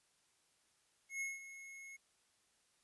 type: tone with ADSR envelope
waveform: square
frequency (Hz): 2174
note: C#7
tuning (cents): -34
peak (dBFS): -38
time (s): 1.09-1.97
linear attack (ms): 120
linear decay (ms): 180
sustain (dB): -13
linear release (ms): 15
effects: white hiss -75 dBFS RMS until 2.83 s + resampled to 24000 Hz